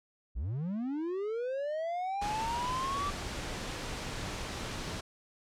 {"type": "linear sweep", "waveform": "triangle", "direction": "up", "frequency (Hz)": [47.35, 1174.7], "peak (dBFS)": -30, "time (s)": [0.35, 3.11], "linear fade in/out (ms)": 20}
{"type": "noise", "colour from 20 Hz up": "pink", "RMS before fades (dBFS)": -38, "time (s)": [2.21, 5.01], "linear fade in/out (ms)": 10}
{"effects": ["low-pass 7000 Hz 12 dB/octave"]}